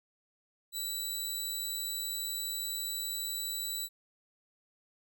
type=tone; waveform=15% pulse; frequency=3949 Hz; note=B7; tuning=1 cent flat; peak=-27 dBFS; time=0.72-3.89 s; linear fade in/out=50 ms; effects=none